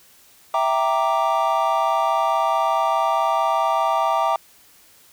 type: chord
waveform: triangle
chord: E half-diminished seventh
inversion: none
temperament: equal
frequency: 659.3 / 784 / 932.3 / 1174.7 Hz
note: E5 / G5 / Bb5 / D6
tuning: 0 / 0 / 0 / 0 cents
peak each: -21 dBFS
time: 0.54-4.36 s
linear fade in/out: 2 ms
effects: white hiss -52 dBFS RMS until 5.12 s